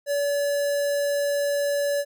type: tone with notch filter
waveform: square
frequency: 572 Hz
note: D5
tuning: 46 cents flat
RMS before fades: -24 dBFS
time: 0.06-2.05 s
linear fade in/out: 50 ms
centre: 2600 Hz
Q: 1.3
effects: none